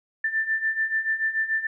sine beating tone pair, 1771 / 1777.9 Hz, A6 / A6, +11 / +18 cents, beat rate 6.9 Hz, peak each -28 / -24 dBFS, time 0.24-1.67 s, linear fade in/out 5 ms, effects none

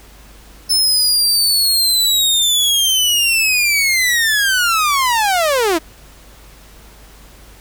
sawtooth linear sweep, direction down, 5274 to 304.1 Hz, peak -9 dBFS, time 0.69-5.79 s, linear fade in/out 20 ms, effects added 50 Hz sine -42 dBFS peak until 7.6 s + pink hiss -44 dBFS RMS until 7.6 s

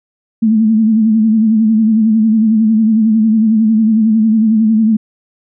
sine tone with vibrato, 219.8 Hz, A3, 2 cents flat, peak -7 dBFS, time 0.42-4.97 s, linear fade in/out 10 ms, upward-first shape sine, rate 11 Hz, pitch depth 59 cents each way, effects none

